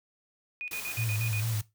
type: tone bursts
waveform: sine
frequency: 2474 Hz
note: D#7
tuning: 10 cents flat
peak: -33 dBFS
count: 7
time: 0.61-1.399 s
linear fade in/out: 0 ms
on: 69 ms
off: 51 ms
type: noise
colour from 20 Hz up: white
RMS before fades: -39 dBFS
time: 0.71-1.61 s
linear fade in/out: 2 ms
type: tone with vibrato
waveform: sine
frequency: 110 Hz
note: A2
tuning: in tune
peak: -28 dBFS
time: 0.97-1.62 s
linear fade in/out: 20 ms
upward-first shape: square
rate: 4.4 Hz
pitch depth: 55 cents each way
effects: noise-tail reverb RT60 0.2 s tail -17 dB re dry